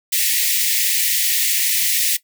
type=high-pass noise; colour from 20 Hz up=white; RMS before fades=-18 dBFS; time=0.12-2.17 s; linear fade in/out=10 ms; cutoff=1800 Hz; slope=96 dB/octave; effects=noise-tail reverb RT60 0.1 s tail -17 dB re dry